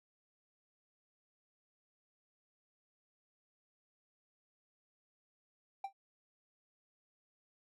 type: tone with exponential decay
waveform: triangle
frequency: 784 Hz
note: G5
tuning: in tune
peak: -32 dBFS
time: 5.84-5.93 s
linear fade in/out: 5 ms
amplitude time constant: 18 ms
effects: none